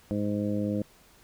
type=harmonic tone; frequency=103.4 Hz; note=G#2; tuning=7 cents flat; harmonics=1 / 2 / 3 / 4 / 5 / 6; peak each=-34 / -29 / -32 / -42 / -34 / -43 dBFS; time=0.11-0.82 s; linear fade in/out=0 ms; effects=pink hiss -58 dBFS RMS until 1.23 s